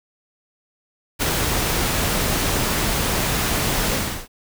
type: noise with ADSR envelope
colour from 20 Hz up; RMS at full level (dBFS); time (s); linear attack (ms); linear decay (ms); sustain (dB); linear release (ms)
pink; -18; 1.19-4.28; 34; 6; -3; 340
effects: none